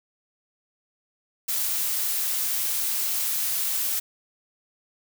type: noise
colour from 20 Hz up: blue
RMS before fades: -26 dBFS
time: 1.48-4 s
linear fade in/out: 10 ms
effects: none